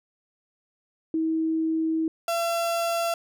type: tone pair in turn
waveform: sine / 35% pulse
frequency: 321.1 / 676.9 Hz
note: E4 / E5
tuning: -45 / +46 cents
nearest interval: octave + minor second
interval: 1291 cents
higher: second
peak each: -22 dBFS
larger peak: neither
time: 1.14-2.08 / 2.28-3.14 s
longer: first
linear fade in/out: 2 ms
effects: none

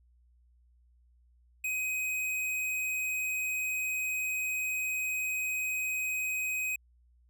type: tone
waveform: square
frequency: 2517 Hz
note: D#7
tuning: 19 cents sharp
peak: -31 dBFS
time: 1.64-6.76 s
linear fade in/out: 5 ms
effects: added 60 Hz sine -61 dBFS peak until 7.29 s

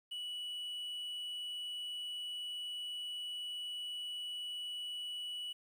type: tone with quantisation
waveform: triangle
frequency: 2947 Hz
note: F#7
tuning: 8 cents flat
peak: -38 dBFS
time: 0.11-5.53 s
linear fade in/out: 10 ms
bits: 11
effects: none

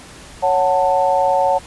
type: chord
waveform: sine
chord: F# minor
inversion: second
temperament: just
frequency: 555 / 740 / 888 Hz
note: C#5 / F#5 / A5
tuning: +2 / 0 / +16 cents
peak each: -17 dBFS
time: 0.42-1.59 s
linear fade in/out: 20 ms
effects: pink hiss -39 dBFS RMS until 1.66 s + resampled to 24000 Hz

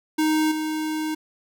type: tone with level steps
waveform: square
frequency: 311.1 Hz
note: D#4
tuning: in tune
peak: -19 / -25 dBFS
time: 0.18-1.15 s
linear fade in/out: 10 ms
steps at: 0.51 s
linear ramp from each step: 10 ms
effects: none

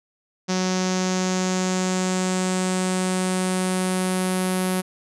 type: tone with low-pass filter sweep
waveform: sawtooth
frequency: 185 Hz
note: F#3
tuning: in tune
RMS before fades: -23 dBFS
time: 0.48-4.82 s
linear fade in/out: 20 ms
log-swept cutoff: 5900 to 11000 Hz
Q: 3.9
effects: none

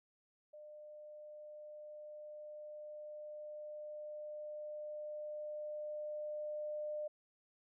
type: tone with level ramp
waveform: sine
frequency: 602 Hz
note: D5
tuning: 43 cents sharp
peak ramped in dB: -51 to -38 dBFS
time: 0.53-7.08 s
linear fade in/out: 10 ms
effects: none

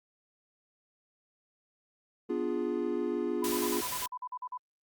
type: chord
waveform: triangle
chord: B diminished seventh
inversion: none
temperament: equal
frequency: 246.9 / 293.7 / 349.2 / 415.3 Hz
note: B3 / D4 / F4 / Ab4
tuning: 0 / 0 / 0 / 0 cents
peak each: -34 / -35 / -31 / -33 dBFS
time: 2.29-3.81 s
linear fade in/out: 10 ms
type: tone bursts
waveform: sine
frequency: 998 Hz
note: B5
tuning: 18 cents sharp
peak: -35 dBFS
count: 12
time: 3.42-4.575 s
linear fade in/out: 5 ms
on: 55 ms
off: 45 ms
type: noise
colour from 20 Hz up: white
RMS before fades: -36 dBFS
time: 3.44-4.06 s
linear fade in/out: 2 ms
effects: Opus 48 kbps

